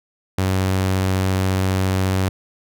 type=tone; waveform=sawtooth; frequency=94.5 Hz; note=F#2; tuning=37 cents sharp; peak=-13 dBFS; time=0.38-2.29 s; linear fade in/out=5 ms; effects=none